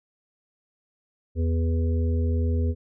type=harmonic tone; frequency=82.41 Hz; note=E2; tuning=in tune; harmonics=1 / 3 / 5 / 6; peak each=-21 / -31 / -35 / -37 dBFS; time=1.35-2.75 s; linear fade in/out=50 ms; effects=none